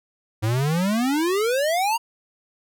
square exponential sweep, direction up, 104.3 to 955 Hz, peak -20 dBFS, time 0.42-1.98 s, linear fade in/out 20 ms, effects none

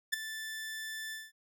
sawtooth tone with ADSR envelope, 1760 Hz, A6, in tune, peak -22 dBFS, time 0.12-1.32 s, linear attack 17 ms, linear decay 8 ms, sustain -13 dB, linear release 200 ms, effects none

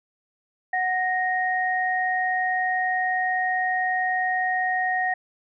sine tone pair together, 739.2 / 1864.7 Hz, F#5 / A#6, -2 / 0 cents, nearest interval octave + major third, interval 1602 cents, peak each -24 dBFS, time 0.73-5.14 s, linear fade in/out 5 ms, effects none

